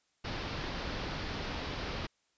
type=low-pass noise; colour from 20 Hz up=pink; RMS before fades=-38 dBFS; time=0.24-2.07 s; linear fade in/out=10 ms; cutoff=5200 Hz; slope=48 dB/octave; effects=white hiss -75 dBFS RMS until 2.37 s + resampled to 16000 Hz